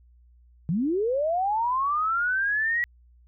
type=linear sweep; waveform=sine; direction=up; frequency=148.8 to 1938 Hz; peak=-22 dBFS; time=0.69-2.84 s; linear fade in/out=0 ms; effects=added 60 Hz sine -53 dBFS peak until 3.27 s